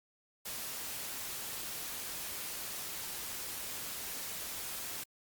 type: noise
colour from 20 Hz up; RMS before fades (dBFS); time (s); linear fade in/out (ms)
white; -41; 0.45-5.04; 10
effects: Opus 48 kbps